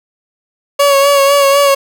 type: tone with vibrato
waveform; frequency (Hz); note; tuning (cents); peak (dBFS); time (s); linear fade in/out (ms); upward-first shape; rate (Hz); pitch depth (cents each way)
30% pulse; 560; C#5; +18; -4; 0.79-1.75; 10; sine; 4; 32
effects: 7-bit